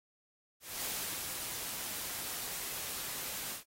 white noise with ADSR envelope, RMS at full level -37 dBFS, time 0.6-3.64 s, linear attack 240 ms, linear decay 390 ms, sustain -3 dB, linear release 120 ms, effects AAC 48 kbps

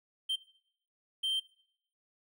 triangle tone bursts at uneven times, 3136 Hz, G7, in tune, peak -28 dBFS, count 2, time 0.29-0.36 / 1.23-1.4 s, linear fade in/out 10 ms, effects noise-tail reverb RT60 0.7 s tail -20 dB re dry

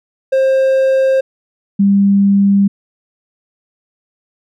triangle / sine tone pair in turn, 531 / 198.9 Hz, C5 / G3, +25 / +25 cents, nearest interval octave + perfect fourth, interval 1700 cents, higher first, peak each -7 dBFS, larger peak neither, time 0.32-1.21 / 1.79-2.68 s, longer neither, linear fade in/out 10 ms, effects none

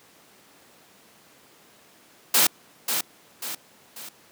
white noise with echo, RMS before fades -18 dBFS, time 2.34-2.47 s, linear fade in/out 5 ms, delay 540 ms, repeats 3, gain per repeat -7 dB, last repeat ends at 4.09 s, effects pink hiss -54 dBFS RMS until 4.31 s + high-pass 200 Hz 12 dB/octave

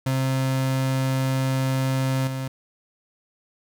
35% pulse tone with level steps, 132.3 Hz, C3, 20 cents sharp, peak -19 / -25 dBFS, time 0.06-2.48 s, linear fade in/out 5 ms, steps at 2.27 s, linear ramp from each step 5 ms, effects none

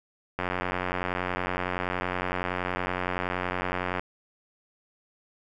click train, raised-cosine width 0.5 ms, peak -13 dBFS, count 328, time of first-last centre 0.39-3.995 s, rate 90.7 Hz, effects none

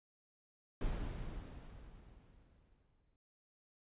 brown noise with exponential decay, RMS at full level -37 dBFS, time 0.81-3.16 s, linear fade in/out 2 ms, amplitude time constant 510 ms, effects resampled to 8000 Hz

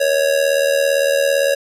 square tone with amplitude modulation, 554.4 Hz, C#5, in tune, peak -11 dBFS, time 0-1.55 s, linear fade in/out 10 ms, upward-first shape sine, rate 77.7 Hz, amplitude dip 70%, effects resampled to 32000 Hz

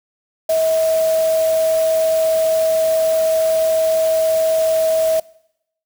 sine tone in noise, 643 Hz, E5, 43 cents flat, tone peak -13 dBFS, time 0.49-5.2 s, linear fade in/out 5 ms, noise white, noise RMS -30 dBFS, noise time 0.49-5.2 s, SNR +14 dB, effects noise-tail reverb RT60 0.8 s tail -22 dB re dry

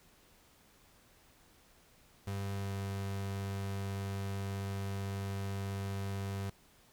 35% pulse tone with pitch glide, 98.9 to 98.27 Hz, G2 to G2, +16 to +5 cents, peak -34 dBFS, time 2.27-6.5 s, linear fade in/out 5 ms, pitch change -11 cents, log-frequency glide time 2.53-2.75 s, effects pink hiss -64 dBFS RMS until 6.92 s

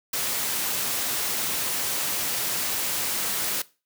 white noise, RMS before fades -27 dBFS, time 0.13-3.62 s, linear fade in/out 5 ms, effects noise-tail reverb RT60 0.3 s tail -19 dB re dry + high-pass 100 Hz 12 dB/octave

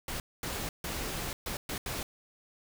pink noise bursts at uneven times, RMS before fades -36 dBFS, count 6, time 0.08-0.2 / 0.43-0.69 / 0.84-1.33 / 1.46-1.57 / 1.69-1.78 / 1.86-2.03 s, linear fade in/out 2 ms, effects none

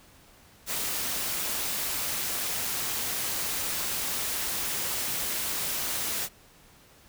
white noise with amplitude modulation, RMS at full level -29 dBFS, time 0.66-6.29 s, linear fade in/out 50 ms, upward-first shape sine, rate 248 Hz, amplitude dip 35%, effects pink hiss -56 dBFS RMS until 7.08 s

